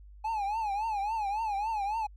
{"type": "tone with vibrato", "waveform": "triangle", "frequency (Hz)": 845, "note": "G#5", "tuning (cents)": 30, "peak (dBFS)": -27, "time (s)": [0.24, 2.07], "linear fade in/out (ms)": 10, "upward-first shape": "triangle", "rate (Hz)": 3.6, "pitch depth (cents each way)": 150, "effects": ["added 50 Hz sine -48 dBFS peak until 2.16 s"]}